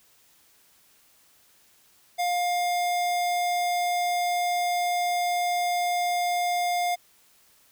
square tone, 707 Hz, F5, 21 cents sharp, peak -24 dBFS, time 2.18-6.96 s, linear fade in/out 20 ms, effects white hiss -60 dBFS RMS until 7.71 s

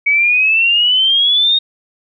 sine exponential sweep, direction up, 2251 to 3729 Hz, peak -9 dBFS, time 0.06-1.59 s, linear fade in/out 10 ms, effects none

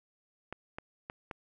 clicks, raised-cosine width 0.5 ms, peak -24 dBFS, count 4, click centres 0.526 / 0.785 / 1.099 / 1.312 s, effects none

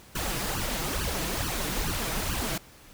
pink noise with flanger, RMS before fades -30 dBFS, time 0.15-2.58 s, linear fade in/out 5 ms, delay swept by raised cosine 0.67 to 6.27 ms, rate 2.3 Hz, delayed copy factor +0.95, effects pink hiss -52 dBFS RMS until 2.93 s

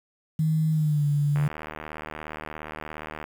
sine tone with pitch glide, 157.5 to 145.26 Hz, D#3 to D3, +21 to -19 cents, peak -20 dBFS, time 0.39-1.48 s, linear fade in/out 5 ms, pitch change -140 cents, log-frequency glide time 0.72-1.06 s
click train, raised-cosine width 0.5 ms, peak -20 dBFS, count 146, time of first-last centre 1.36-3.241 s, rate 77.1 Hz
effects 8-bit

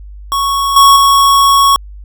square tone with level steps, 1108.7 Hz, C#6, in tune, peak -12 / -3 / -6 dBFS, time 0.32-1.76 s, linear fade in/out 0 ms, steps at 0.76 / 0.96 s, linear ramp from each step 5 ms, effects added 50 Hz sine -28 dBFS peak until 2.04 s

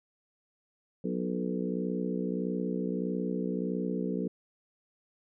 harmonic tone with a mistuned harmonic, 61.6 Hz, B1, 4 cents flat, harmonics 3 / 4 / 5 / 6 / 7 / 8, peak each -33 / -35 / -38 / -41 / -37 / -41 dBFS, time 1.04-4.28 s, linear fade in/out 5 ms, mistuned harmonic 7, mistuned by +28 cents, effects none

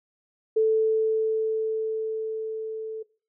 sine tone with level ramp, 440 Hz, A4, in tune, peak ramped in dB -17 to -31 dBFS, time 0.56-3.03 s, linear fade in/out 10 ms, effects noise-tail reverb RT60 0.4 s tail -21 dB re dry

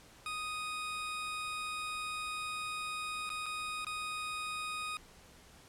20% pulse tone with dropouts, 1245 Hz, D#6, 1 cent sharp, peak -32 dBFS, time 0.26-4.97 s, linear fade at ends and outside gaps 1 ms, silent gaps 3.293-3.301 / 3.459-3.463 / 3.847-3.867 s, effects pink hiss -58 dBFS RMS until 5.68 s + low-pass 11000 Hz 12 dB/octave

